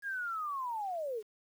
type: linear sweep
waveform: sine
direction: down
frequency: 1661.2 to 399.9 Hz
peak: -34 dBFS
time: 0.02-1.23 s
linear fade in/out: 50 ms
effects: 10-bit